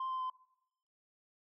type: tone with pitch steps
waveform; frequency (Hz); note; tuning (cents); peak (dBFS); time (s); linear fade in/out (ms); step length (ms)
sine; 1046.5 / 1037.5 / 1028.5; C6 / C6 / C6; 0 / -15 / -30; -33; 0-0.3; 5; 100
effects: noise-tail reverb RT60 0.8 s tail -21 dB re dry + tanh soft clip ceiling -33 dBFS

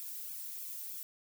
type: noise with flanger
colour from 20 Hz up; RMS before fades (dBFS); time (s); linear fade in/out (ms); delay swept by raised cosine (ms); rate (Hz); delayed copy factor
violet; -43; 0-1.03; 0; 1 to 2.3; 3.2; -0.7
effects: none

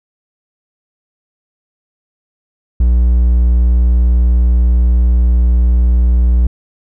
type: tone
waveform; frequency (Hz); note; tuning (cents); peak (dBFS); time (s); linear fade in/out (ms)
triangle; 60.1; B1; -46; -5; 2.8-6.47; 5
effects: none

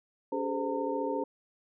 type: tone cluster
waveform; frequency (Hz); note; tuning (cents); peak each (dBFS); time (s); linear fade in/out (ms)
sine; 283.7 / 397.8 / 432.2 / 514 / 910; C#4 / G4 / A4 / C5 / A#5; +40 / +25 / -31 / -31 / -42; -35 / -37 / -36 / -34 / -36; 0.32-1.24; 5
effects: none

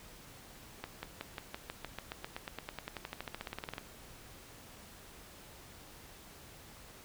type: accelerating click train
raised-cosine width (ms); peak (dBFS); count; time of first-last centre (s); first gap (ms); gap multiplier
0.3; -23; 30; 0.84-3.781; 190; 0.95
effects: pink hiss -54 dBFS RMS until 7.04 s

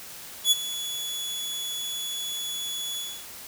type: tone with ADSR envelope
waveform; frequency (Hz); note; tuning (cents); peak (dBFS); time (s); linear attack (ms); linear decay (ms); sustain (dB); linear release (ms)
sawtooth; 3400; G#7; +40; -12; 0.44-3.26; 74; 25; -15; 280
effects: white hiss -42 dBFS RMS until 3.47 s

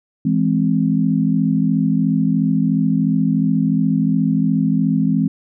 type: chord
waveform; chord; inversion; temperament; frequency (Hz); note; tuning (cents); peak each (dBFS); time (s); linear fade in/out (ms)
sine; E augmented; none; equal; 164.81 / 207.7 / 261.6; E3 / G#3 / B#3; 0 / 0 / 0; -18; 0.25-5.28; 5
effects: none

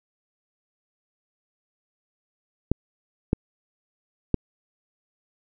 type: clicks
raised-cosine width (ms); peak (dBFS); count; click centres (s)
3; -6; 3; 2.716 / 3.331 / 4.343
effects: none

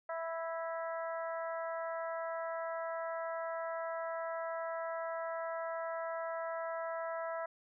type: harmonic tone with a mistuned harmonic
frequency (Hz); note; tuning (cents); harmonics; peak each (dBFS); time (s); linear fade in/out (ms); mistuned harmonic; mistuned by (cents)
329.6; E4; 0; 2 / 3 / 4 / 5 / 6; -38 / -44 / -44 / -49 / -51; 0.09-7.46; 5; 6; -21
effects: none

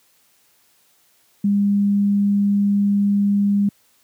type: tone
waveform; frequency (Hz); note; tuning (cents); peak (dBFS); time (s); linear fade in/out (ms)
sine; 201.9; G#3; -49; -14; 1.44-3.69; 5
effects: white hiss -59 dBFS RMS until 4.03 s + high-pass 80 Hz 12 dB/octave

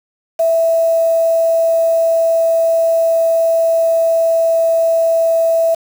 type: tone with quantisation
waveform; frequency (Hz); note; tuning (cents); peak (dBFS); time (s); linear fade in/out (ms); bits
sine; 659.3; E5; 0; -10; 0.39-5.75; 10; 5
effects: none

